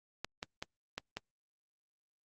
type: clicks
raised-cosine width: 0.2 ms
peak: -20 dBFS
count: 5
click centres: 0.246 / 0.429 / 0.625 / 0.98 / 1.17 s
effects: Opus 48 kbps